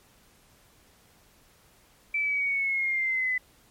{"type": "linear sweep", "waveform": "sine", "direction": "down", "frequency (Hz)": [2329, 2000], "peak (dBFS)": -24, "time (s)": [2.14, 3.38], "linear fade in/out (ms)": 5, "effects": ["pink hiss -60 dBFS RMS until 3.7 s", "MP3 64 kbps"]}